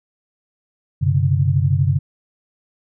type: tone cluster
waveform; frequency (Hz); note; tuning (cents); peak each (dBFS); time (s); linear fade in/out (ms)
sine; 95 / 130.8 / 143.2; F#2 / C3 / D3; +46 / 0 / -43; -18; 1.01-1.99; 20
effects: none